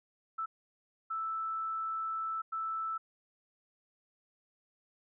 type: tone bursts at uneven times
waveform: sine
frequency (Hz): 1318.5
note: E6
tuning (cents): 0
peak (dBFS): -33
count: 3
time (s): 0.38-0.46 / 1.1-2.42 / 2.52-2.98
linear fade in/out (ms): 10
effects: none